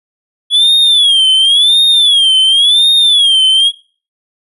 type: tone with vibrato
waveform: triangle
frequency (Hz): 3366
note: G#7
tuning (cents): +23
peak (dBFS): -4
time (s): 0.5-3.72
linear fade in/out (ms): 50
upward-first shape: sine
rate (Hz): 0.93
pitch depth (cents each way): 160
effects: noise-tail reverb RT60 0.4 s tail -22 dB re dry + resampled to 32000 Hz